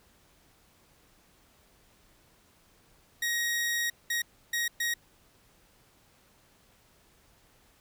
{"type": "tone bursts at uneven times", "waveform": "sawtooth", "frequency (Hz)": 1885, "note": "A#6", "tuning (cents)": 19, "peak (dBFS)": -24, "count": 4, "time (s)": [[3.22, 3.9], [4.1, 4.22], [4.53, 4.68], [4.8, 4.94]], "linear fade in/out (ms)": 5, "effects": ["pink hiss -63 dBFS RMS until 7.8 s"]}